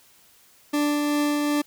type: tone with tremolo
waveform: 40% pulse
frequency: 293.7 Hz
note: D4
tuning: in tune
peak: -19 dBFS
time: 0.73-1.62 s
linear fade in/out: 10 ms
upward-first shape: triangle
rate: 2.6 Hz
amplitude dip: 25%
effects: white hiss -56 dBFS RMS until 1.66 s